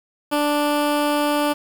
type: tone with notch filter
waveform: 15% pulse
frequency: 293.7 Hz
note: D4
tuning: in tune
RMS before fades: -20 dBFS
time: 0.31-1.54 s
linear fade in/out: 20 ms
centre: 6300 Hz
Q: 1.7
effects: 7-bit